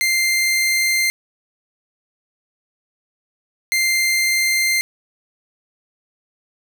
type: tone pair in turn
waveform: sawtooth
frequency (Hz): 2093 / 2093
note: C7 / C7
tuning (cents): 0 / 0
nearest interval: unison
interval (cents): 0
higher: neither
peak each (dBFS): -12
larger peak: neither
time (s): 0.01-1.1 / 3.72-4.81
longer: neither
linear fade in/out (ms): 0
effects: none